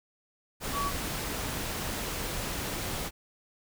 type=tone in noise; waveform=sine; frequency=1134 Hz; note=C#6; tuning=39 cents sharp; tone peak=-29 dBFS; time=0.72-0.92 s; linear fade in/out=50 ms; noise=pink; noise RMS=-34 dBFS; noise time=0.6-3.11 s; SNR=+2 dB; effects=none